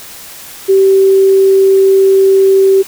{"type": "tone", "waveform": "sine", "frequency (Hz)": 386.7, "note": "G4", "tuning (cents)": -24, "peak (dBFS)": -4, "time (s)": [0.68, 2.83], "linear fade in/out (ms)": 20, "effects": ["white hiss -31 dBFS RMS until 2.87 s"]}